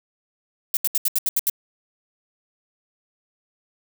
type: noise bursts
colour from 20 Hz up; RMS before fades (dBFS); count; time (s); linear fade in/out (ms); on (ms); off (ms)
violet; -20; 8; 0.74-1.498; 2; 30; 74
effects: none